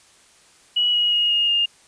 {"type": "tone with pitch steps", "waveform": "sine", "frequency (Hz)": [2924, 2899, 2874, 2849, 2824], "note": ["F#7", "F#7", "F7", "F7", "F7"], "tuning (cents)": [-21, -36, 49, 34, 19], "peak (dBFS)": -16, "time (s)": [0.76, 1.66], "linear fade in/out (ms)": 10, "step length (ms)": 180, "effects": ["white hiss -53 dBFS RMS until 1.87 s", "resampled to 22050 Hz"]}